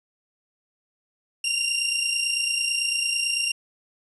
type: tone pair together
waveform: 20% pulse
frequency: 2765 / 2794 Hz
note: F7 / F7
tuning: -18 / 0 cents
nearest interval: unison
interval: 18 cents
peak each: -21 dBFS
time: 1.44-3.52 s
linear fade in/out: 5 ms
effects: resampled to 32000 Hz